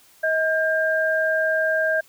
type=tone pair together; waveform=sine; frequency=635 / 1600 Hz; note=D#5 / G6; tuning=+35 / +35 cents; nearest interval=octave + major third; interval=1600 cents; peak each=-21 dBFS; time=0.23-2.01 s; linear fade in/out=10 ms; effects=white hiss -54 dBFS RMS until 2.08 s